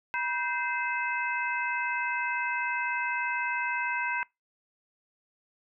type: harmonic tone with a mistuned harmonic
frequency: 518 Hz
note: C5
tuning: 17 cents flat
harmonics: 2 / 3 / 4 / 5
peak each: -32 / -32 / -35 / -35 dBFS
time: 0.14-4.23 s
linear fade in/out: 0 ms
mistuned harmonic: 2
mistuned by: -120 cents
effects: noise-tail reverb RT60 0.2 s tail -25 dB re dry